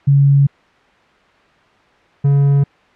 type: tone pair in turn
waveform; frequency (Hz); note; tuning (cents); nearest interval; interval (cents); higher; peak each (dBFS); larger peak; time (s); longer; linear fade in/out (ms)
sine / triangle; 140 / 140.66; C#3 / C#3; +18 / +26; unison; 8; second; -7; neither; 0.07-0.47 / 2.24-2.64; neither; 10
effects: white hiss -50 dBFS RMS until 2.95 s + low-pass 2000 Hz 12 dB/octave